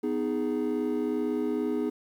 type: chord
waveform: triangle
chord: G# minor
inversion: first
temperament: just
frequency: 249.2 / 311.5 / 415.3 Hz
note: B3 / D#4 / G#4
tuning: +16 / +2 / 0 cents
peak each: -28 dBFS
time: 0.03-1.9 s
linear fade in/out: 10 ms
effects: tanh soft clip ceiling -17 dBFS + 10-bit